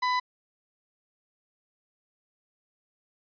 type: tone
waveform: 35% pulse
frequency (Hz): 999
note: B5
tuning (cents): +20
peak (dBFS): -22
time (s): 0.02-0.2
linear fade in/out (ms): 10
effects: resampled to 11025 Hz